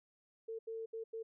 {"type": "tone bursts at uneven times", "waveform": "sine", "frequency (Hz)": 449.4, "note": "A4", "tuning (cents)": 37, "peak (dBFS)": -40, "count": 4, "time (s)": [[0.48, 0.59], [0.67, 0.86], [0.93, 1.04], [1.13, 1.23]], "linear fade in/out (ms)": 10, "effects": []}